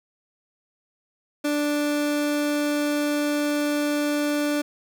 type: tone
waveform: 30% pulse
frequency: 293.7 Hz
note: D4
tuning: in tune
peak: -19 dBFS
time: 1.44-4.62 s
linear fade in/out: 10 ms
effects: none